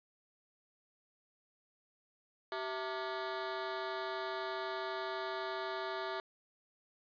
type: ring-modulated tone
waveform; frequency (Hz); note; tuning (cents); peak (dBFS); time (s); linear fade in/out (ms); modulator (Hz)
20% pulse; 520; C5; -11; -29; 2.52-6.2; 0; 136
effects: resampled to 11025 Hz + 10-bit